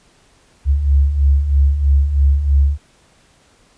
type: beating tone pair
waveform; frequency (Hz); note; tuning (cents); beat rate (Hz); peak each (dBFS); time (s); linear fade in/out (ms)
sine; 67.7 / 70.8; C#2 / C#2; -40 / +37; 3.1; -18 / -11; 0.65-2.78; 50
effects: pink hiss -53 dBFS RMS until 3.77 s + resampled to 22050 Hz